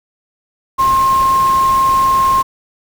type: tone in noise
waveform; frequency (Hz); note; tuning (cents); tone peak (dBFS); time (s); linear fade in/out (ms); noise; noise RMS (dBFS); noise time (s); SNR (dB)
sine; 1065; C6; +30; -9; 0.78-2.43; 20; pink; -26; 0.78-2.43; +14
effects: none